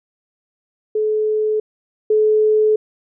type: tone pair in turn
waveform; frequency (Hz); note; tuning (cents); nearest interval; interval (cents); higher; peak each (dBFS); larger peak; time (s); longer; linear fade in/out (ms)
sine; 429.7 / 429.7; A4 / A4; -41 / -41; unison; 0; neither; -15 / -11; second; 0.95-1.6 / 2.1-2.76; second; 5
effects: none